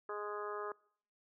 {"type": "harmonic tone", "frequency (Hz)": 207.7, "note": "G#3", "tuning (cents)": 0, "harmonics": [2, 3, 4, 5, 6, 7, 8], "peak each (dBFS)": [-42, -49, -51, -47, -44, -55, -52], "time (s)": [0.09, 0.72], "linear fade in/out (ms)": 2, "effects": ["noise-tail reverb RT60 0.6 s tail -25 dB re dry"]}